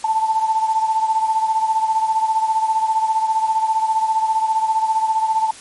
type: beating tone pair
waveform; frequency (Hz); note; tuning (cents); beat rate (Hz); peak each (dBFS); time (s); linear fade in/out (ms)
sine; 880 / 895; A5 / A5; 0 / +29; 15; -16 / -22; 0.04-5.51; 5
effects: white hiss -39 dBFS RMS until 5.6 s + MP3 48 kbps